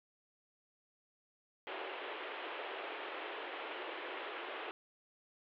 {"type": "band-pass noise", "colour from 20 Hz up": "pink", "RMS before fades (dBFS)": -44, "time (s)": [1.67, 4.71], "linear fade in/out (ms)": 0, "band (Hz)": [340, 3300], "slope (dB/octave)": 48, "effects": []}